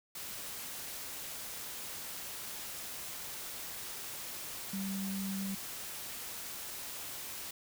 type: tone in noise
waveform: sine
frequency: 194.7 Hz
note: G3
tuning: 12 cents flat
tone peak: -35 dBFS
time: 4.73-5.55 s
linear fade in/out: 5 ms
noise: white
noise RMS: -43 dBFS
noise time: 0.15-7.51 s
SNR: +5 dB
effects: none